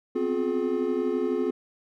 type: tone cluster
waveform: triangle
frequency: 251.2 / 263.1 / 357.2 / 423.9 Hz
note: B3 / C4 / F4 / G#4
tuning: +30 / +10 / +39 / +35 cents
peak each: -32 / -28 / -26 / -26 dBFS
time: 0.15-1.51 s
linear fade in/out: 10 ms
effects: none